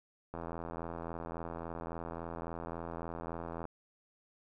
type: click train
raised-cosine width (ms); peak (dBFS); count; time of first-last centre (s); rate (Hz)
1; -27; 278; 0.34-3.653; 83.6
effects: none